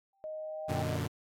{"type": "tone with exponential growth", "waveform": "sine", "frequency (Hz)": 784, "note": "G5", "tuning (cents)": 0, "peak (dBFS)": -34, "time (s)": [0.13, 0.82], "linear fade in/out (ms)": 2, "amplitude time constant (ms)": 150}
{"type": "tone", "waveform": "sine", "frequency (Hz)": 622.3, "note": "D#5", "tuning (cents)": 0, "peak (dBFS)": -37, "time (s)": [0.24, 0.96], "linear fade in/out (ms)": 0}
{"type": "chord", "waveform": "sawtooth", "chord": "Gb augmented", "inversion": "none", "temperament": "equal with one note detuned", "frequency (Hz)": [92.5, 118.65, 146.83], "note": ["Gb2", "Bb2", "D3"], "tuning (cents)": [0, 31, 0], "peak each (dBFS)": -32, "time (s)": [0.68, 1.08], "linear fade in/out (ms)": 20}
{"effects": ["AAC 48 kbps"]}